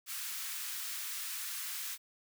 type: high-pass noise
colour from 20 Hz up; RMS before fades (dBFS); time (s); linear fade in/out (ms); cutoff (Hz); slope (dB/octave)
white; -40; 0.06-1.98; 50; 1200; 24
effects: none